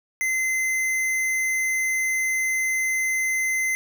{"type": "tone", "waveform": "square", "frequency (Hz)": 2060, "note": "C7", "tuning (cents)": -28, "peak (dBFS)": -22, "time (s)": [0.21, 3.75], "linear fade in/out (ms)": 0, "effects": []}